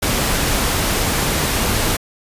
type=noise; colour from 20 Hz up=pink; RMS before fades=-18 dBFS; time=0.02-1.97 s; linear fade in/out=10 ms; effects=resampled to 32000 Hz